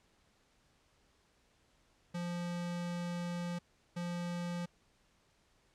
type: tone bursts at uneven times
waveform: square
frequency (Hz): 174.3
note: F3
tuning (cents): -3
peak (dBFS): -37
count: 2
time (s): 2.14-3.59 / 3.96-4.66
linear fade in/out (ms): 10
effects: pink hiss -71 dBFS RMS until 5.74 s + low-pass 8000 Hz 12 dB/octave